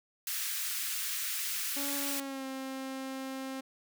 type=high-pass noise; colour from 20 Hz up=white; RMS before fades=-35 dBFS; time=0.27-2.2 s; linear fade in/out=2 ms; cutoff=1400 Hz; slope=24 dB/octave
type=tone with pitch glide; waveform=sawtooth; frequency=281.3 to 265.7 Hz; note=C#4 to C4; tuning=+26 to +27 cents; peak=-33 dBFS; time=1.76-3.61 s; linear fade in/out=10 ms; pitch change=-99 cents; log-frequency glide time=2.07-2.45 s
effects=none